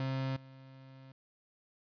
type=tone with level steps; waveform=35% pulse; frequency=133 Hz; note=C3; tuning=29 cents sharp; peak=-31 / -50 dBFS; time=0-1.12 s; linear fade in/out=2 ms; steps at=0.36 s; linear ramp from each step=5 ms; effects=resampled to 11025 Hz + 12-bit